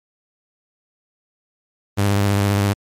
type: tone with vibrato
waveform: sawtooth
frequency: 100.6 Hz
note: G2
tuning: 45 cents sharp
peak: -11 dBFS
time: 1.97-2.74 s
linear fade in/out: 20 ms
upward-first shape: sine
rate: 15 Hz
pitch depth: 33 cents each way
effects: MP3 64 kbps